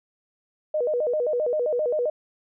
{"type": "tone with vibrato", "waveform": "sine", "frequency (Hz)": 546, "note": "C#5", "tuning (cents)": -26, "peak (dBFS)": -21, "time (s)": [0.74, 2.1], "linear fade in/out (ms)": 5, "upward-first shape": "square", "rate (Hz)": 7.6, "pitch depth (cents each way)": 200, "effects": []}